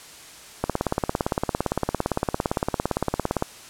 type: click train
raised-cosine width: 1 ms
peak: -7 dBFS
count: 50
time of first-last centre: 0.64-3.424 s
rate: 17.6 Hz
effects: white hiss -44 dBFS RMS until 3.69 s + low-pass 10000 Hz 12 dB/octave